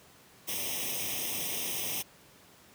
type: noise with comb filter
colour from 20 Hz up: white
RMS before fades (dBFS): -34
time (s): 0.47-2.03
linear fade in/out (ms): 20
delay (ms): 0.34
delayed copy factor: +0.95
effects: pink hiss -57 dBFS RMS until 2.74 s + high-pass 100 Hz 12 dB/octave